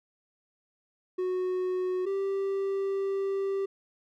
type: tone pair in turn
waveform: triangle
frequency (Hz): 367.6 / 391.3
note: F#4 / G4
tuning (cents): -11 / -3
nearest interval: minor second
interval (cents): 108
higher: second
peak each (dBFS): -25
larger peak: neither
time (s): 1.18-2.06 / 2.06-3.66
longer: second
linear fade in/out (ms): 10
effects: none